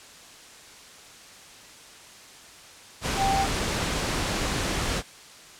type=tone in noise; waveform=sine; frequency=782 Hz; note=G5; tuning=4 cents flat; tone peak=-22 dBFS; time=3.16-3.47 s; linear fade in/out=50 ms; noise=pink; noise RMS=-27 dBFS; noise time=3.01-5.03 s; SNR=+2 dB; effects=white hiss -47 dBFS RMS until 5.59 s + low-pass 8000 Hz 12 dB/octave